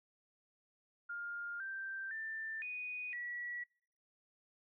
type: tone with pitch steps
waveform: sine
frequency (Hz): 1409 / 1568 / 1780 / 2475 / 1935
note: F6 / G6 / A6 / D#7 / B6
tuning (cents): +15 / 0 / +20 / -10 / -36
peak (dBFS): -40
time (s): 1.09-3.64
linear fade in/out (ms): 10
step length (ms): 510
effects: noise-tail reverb RT60 0.6 s tail -26 dB re dry